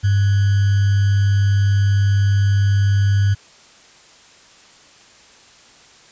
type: tone with sample-and-hold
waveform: sine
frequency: 100 Hz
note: G2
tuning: 35 cents sharp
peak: -12 dBFS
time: 0.03-3.35 s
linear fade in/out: 20 ms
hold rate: 1575 Hz
effects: white hiss -47 dBFS RMS until 6.11 s + resampled to 16000 Hz